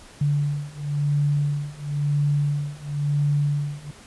sine beating tone pair, 144.6 / 145.57 Hz, D3 / D3, -27 / -15 cents, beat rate 0.97 Hz, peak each -24 / -23 dBFS, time 0.21-3.91 s, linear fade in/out 5 ms, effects pink hiss -47 dBFS RMS until 4.06 s + resampled to 24000 Hz

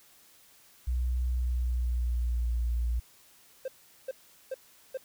sine tone with pitch glide, 61.9 to 58.9 Hz, B1 to A#1, +5 to +19 cents, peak -26 dBFS, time 0.87-3 s, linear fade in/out 10 ms, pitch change -86 cents, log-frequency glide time 1.34-2.56 s
triangle tone bursts, 525 Hz, C5, 6 cents sharp, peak -29 dBFS, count 4, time 3.65-4.974 s, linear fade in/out 5 ms, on 31 ms, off 400 ms
effects white hiss -59 dBFS RMS until 5.04 s

